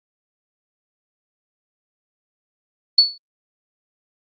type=tone with exponential decay; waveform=sine; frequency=4435 Hz; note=C#8; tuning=in tune; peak=-5 dBFS; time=2.98-3.18 s; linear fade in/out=5 ms; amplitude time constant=42 ms; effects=Opus 24 kbps